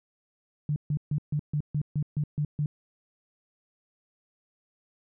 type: tone bursts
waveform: sine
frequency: 148.2 Hz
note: D3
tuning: 16 cents sharp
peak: -24 dBFS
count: 10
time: 0.69-2.66 s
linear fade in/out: 2 ms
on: 71 ms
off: 140 ms
effects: none